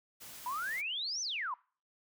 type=noise; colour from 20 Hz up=white; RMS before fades=-49 dBFS; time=0.2-0.82 s; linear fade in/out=20 ms
type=exponential two-way sweep; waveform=sine; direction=up then down; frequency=944 to 6210 to 944 Hz; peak=-34 dBFS; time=0.46-1.54 s; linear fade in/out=2 ms; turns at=1.21 s
effects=noise-tail reverb RT60 0.4 s tail -24 dB re dry